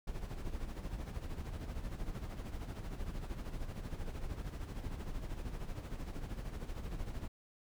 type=noise with tremolo; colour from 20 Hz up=brown; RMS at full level=-39 dBFS; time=0.07-7.28 s; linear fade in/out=5 ms; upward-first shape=sine; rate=13 Hz; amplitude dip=60%; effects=none